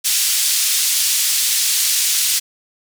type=band-pass noise; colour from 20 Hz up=white; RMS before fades=-17 dBFS; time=0.04-2.4 s; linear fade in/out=20 ms; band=3300 to 10000 Hz; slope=12 dB/octave; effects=none